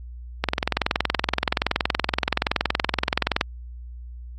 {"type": "click train", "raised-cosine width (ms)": 0.3, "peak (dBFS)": -4, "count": 64, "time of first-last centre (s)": [0.44, 3.412], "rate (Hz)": 21.2, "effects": ["added 60 Hz sine -35 dBFS peak until 4.38 s", "AAC 48 kbps"]}